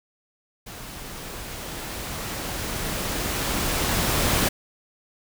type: noise with level ramp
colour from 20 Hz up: pink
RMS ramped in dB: -39 to -21 dBFS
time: 0.66-4.49 s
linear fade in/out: 10 ms
effects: none